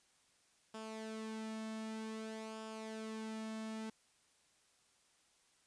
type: tone with flanger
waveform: sawtooth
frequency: 220 Hz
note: A3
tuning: in tune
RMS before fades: -45 dBFS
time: 0.74-3.9 s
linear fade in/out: 5 ms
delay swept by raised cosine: 0.48 to 2.08 ms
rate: 0.53 Hz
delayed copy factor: -0.55
effects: white hiss -72 dBFS RMS until 5.66 s + resampled to 22050 Hz